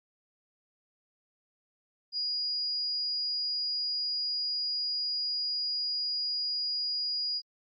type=tone; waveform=sine; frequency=4882 Hz; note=D#8; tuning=34 cents flat; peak=-29 dBFS; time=2.12-7.42 s; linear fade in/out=50 ms; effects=Opus 48 kbps